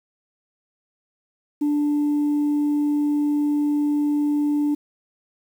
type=tone; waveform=sine; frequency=293.7 Hz; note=D4; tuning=in tune; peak=-16 dBFS; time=1.61-4.75 s; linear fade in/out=10 ms; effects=tanh soft clip ceiling -16 dBFS + 8-bit